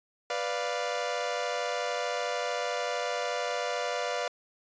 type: chord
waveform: sawtooth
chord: B diminished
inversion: none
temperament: equal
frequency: 493.9 / 587.3 / 698.5 Hz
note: B4 / D5 / F5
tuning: 0 / 0 / 0 cents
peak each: -30 dBFS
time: 0.3-4.28 s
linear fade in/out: 2 ms
effects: resampled to 16000 Hz